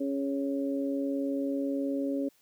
harmonic tone, 138.59 Hz, C#3, in tune, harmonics 2 / 3 / 4, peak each -29 / -38 / -35 dBFS, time 0-2.29 s, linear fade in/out 10 ms, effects white hiss -66 dBFS RMS until 2.41 s

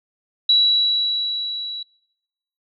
sine tone with level ramp, 3915 Hz, B7, 16 cents flat, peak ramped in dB -11 to -28 dBFS, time 0.49-1.83 s, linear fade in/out 5 ms, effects noise-tail reverb RT60 1.0 s tail -26 dB re dry

